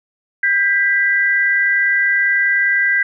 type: tone pair together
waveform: sine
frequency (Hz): 1594.4 / 1975.5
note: G6 / B6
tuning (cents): +29 / 0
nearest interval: major third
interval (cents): 371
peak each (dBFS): -15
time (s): 0.43-3.03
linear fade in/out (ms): 5
effects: none